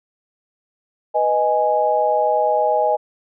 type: chord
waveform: sine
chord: G# minor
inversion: first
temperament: equal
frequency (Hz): 493.9 / 622.3 / 830.6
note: B4 / D#5 / G#5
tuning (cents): 0 / 0 / 0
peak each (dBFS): -22 / -18 / -18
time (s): 1.14-2.97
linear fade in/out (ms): 20
effects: none